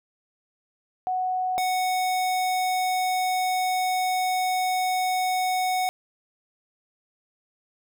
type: tone pair in turn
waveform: sine / square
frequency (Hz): 740 / 740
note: F#5 / F#5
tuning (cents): 0 / 0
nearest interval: unison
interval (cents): 0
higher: neither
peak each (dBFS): -23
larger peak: neither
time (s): 1.07-1.58 / 1.58-5.89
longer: second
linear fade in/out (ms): 0
effects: none